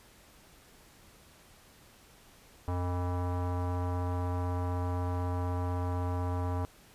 square tone with low-pass filter, 89.2 Hz, F2, 37 cents sharp, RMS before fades -32 dBFS, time 2.68-6.65 s, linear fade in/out 0 ms, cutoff 1000 Hz, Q 2.5, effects pink hiss -58 dBFS RMS until 6.94 s + resampled to 32000 Hz

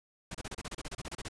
pink noise bursts, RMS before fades -40 dBFS, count 15, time 0.31-1.285 s, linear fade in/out 5 ms, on 37 ms, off 30 ms, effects resampled to 22050 Hz

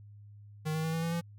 square tone with pitch steps, 155.56 / 158.28 / 161.05 / 163.86 / 166.73 / 169.64 Hz, D#3 / D#3 / E3 / E3 / E3 / E3, 0 / +30 / -40 / -10 / +20 / +50 cents, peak -31 dBFS, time 0.65-1.214 s, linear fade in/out 20 ms, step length 94 ms, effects added 103 Hz sine -49 dBFS peak until 1.38 s

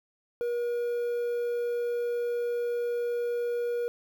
triangle tone with quantisation, 478.8 Hz, A#4, 46 cents sharp, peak -25 dBFS, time 0.41-3.88 s, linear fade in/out 0 ms, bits 9, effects none

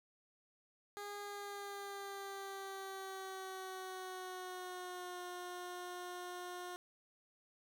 15% pulse tone with pitch glide, 408.6 to 357.8 Hz, G#4 to F4, -28 to +42 cents, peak -38 dBFS, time 0.97-6.76 s, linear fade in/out 0 ms, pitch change -230 cents, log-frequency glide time 1.2-5.22 s, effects none

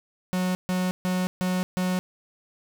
45% pulse tone bursts, 183.2 Hz, F#3, 17 cents flat, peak -23 dBFS, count 5, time 0.33-1.99 s, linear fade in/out 0 ms, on 220 ms, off 140 ms, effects none

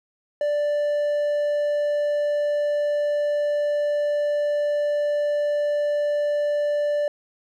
triangle tone, 587.3 Hz, D5, in tune, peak -18 dBFS, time 0.41-7.08 s, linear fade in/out 2 ms, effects none

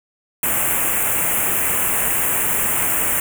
white band-stop noise, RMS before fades -19 dBFS, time 0.43-3.2 s, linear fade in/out 2 ms, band 2800 to 7400 Hz, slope 48 dB/octave, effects none

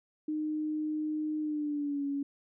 sine tone with pitch glide, 306.7 to 281.2 Hz, D#4 to C#4, -25 to +25 cents, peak -30 dBFS, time 0.28-2.23 s, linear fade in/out 5 ms, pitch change -150 cents, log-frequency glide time 1.4-2.05 s, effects none

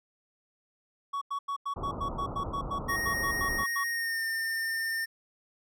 triangle tone bursts, 1120 Hz, C#6, 18 cents sharp, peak -28 dBFS, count 16, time 1.13-3.84 s, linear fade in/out 10 ms, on 85 ms, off 90 ms
pink low-pass noise, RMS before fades -37 dBFS, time 1.76-3.64 s, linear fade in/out 5 ms, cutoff 1300 Hz, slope 96 dB/octave
square tone with pitch glide, 1864.7 to 1808.5 Hz, A#6 to A6, 0 to +47 cents, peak -30 dBFS, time 2.88-5.06 s, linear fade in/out 20 ms, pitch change -53 cents, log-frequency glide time 3.9-4.24 s
effects none

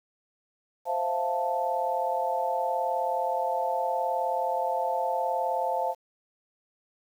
sine chord, F major seventh, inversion second, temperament equal, 523.3 / 659.3 / 698.5 / 880 Hz, C5 / E5 / F5 / A5, 0 / 0 / 0 / 0 cents, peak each -31 / -34 / -30 / -29 dBFS, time 0.85-5.95 s, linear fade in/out 50 ms, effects 9-bit

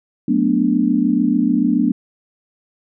sine chord, B minor seventh, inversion second, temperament equal, 185 / 220 / 246.9 / 293.7 Hz, F#3 / A3 / B3 / D4, 0 / 0 / 0 / 0 cents, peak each -22 / -19 / -17 / -18 dBFS, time 0.28-1.92 s, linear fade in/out 5 ms, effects none

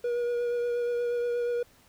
triangle tone with vibrato, 480 Hz, B4, 49 cents flat, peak -24 dBFS, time 0.04-1.63 s, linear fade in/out 5 ms, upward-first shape triangle, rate 8.4 Hz, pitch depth 18 cents each way, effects pink hiss -60 dBFS RMS until 1.88 s

